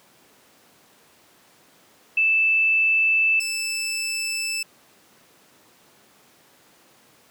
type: tone pair in turn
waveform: sine / 20% pulse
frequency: 2637 / 2637 Hz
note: E7 / E7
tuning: 0 / 0 cents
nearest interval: unison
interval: 0 cents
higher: neither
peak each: -16 / -20 dBFS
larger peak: first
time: 2.17-3.4 / 3.4-4.63 s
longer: neither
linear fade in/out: 5 ms
effects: pink hiss -55 dBFS RMS until 7.3 s + high-pass 200 Hz 12 dB/octave